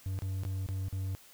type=tone with dropouts; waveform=triangle; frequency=95.2 Hz; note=F#2; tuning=50 cents sharp; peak=-30 dBFS; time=0.06-1.15 s; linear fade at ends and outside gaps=0 ms; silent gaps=0.189-0.221 / 0.435-0.451 / 0.664-0.688 / 0.884-0.926 s; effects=white hiss -57 dBFS RMS until 1.33 s